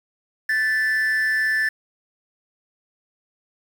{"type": "tone with amplitude modulation", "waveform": "triangle", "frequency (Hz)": 1758, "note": "A6", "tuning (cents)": -2, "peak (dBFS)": -14, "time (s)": [0.49, 1.69], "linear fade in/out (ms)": 5, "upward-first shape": "sine", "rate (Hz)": 226, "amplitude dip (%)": 55, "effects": ["7-bit"]}